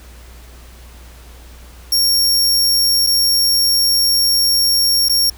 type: tone with dropouts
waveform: sawtooth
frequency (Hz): 5530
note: F8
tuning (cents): -18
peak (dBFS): -9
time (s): 1.92-5.3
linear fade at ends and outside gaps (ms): 5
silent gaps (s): 3.066-3.07 / 5.086-5.095
effects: added 60 Hz sine -37 dBFS peak until 5.37 s + pink hiss -44 dBFS RMS until 5.37 s